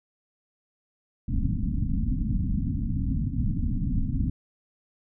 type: low-pass noise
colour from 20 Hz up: pink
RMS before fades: -26 dBFS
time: 1.28-4.3 s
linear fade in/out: 5 ms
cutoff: 280 Hz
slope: 96 dB/octave
effects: none

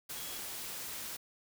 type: tone in noise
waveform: sine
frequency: 3322 Hz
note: G#7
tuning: in tune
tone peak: -50 dBFS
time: 0.16-0.38 s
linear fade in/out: 10 ms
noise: white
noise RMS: -42 dBFS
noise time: 0.09-1.17 s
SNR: -11 dB
effects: none

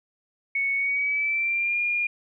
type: tone with pitch glide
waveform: sine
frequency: 2217 to 2418 Hz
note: C#7 to D7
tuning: 0 to +50 cents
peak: -22 dBFS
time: 0.55-2.07 s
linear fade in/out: 5 ms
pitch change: +150 cents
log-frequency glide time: 0.75-1.79 s
effects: none

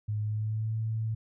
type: tone with pitch glide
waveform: sine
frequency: 105.9 to 110.97 Hz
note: G#2 to A2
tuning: +34 to +15 cents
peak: -28 dBFS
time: 0.08-1.15 s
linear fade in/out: 10 ms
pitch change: +81 cents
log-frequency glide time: 0.21-0.76 s
effects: none

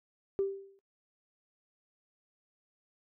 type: tone with exponential decay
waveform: sine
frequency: 392 Hz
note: G4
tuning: in tune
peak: -24 dBFS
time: 0.39-0.79 s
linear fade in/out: 0 ms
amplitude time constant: 86 ms
effects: noise-tail reverb RT60 0.1 s tail -17 dB re dry + tanh soft clip ceiling -21 dBFS

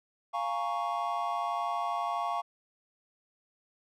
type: chord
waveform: triangle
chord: Bb minor seventh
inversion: second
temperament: equal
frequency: 698.5 / 830.6 / 932.3 / 1108.7 Hz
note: F5 / Ab5 / Bb5 / Db6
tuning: 0 / 0 / 0 / 0 cents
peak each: -32 / -35 / -36 / -32 dBFS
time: 0.33-2.42 s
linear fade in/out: 20 ms
effects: none

